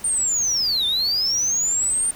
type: linear two-way sweep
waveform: sine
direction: down then up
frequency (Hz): 8980 to 3520 to 8980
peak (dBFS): -16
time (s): 0.04-2.11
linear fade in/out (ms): 5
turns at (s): 0.86
effects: tanh soft clip ceiling -17 dBFS + pink hiss -42 dBFS RMS until 2.15 s